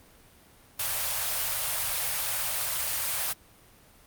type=band-stop noise; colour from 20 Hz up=white; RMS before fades=-29 dBFS; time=0.79-3.33 s; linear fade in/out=5 ms; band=140 to 520 Hz; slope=48 dB/octave; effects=pink hiss -56 dBFS RMS until 4.06 s + Opus 32 kbps